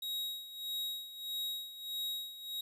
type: tone with tremolo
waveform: 45% pulse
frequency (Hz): 3800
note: A#7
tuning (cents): +33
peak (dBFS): -35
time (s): 0.02-2.61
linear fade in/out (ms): 5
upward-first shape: sine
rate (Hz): 1.6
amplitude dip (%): 75
effects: 12-bit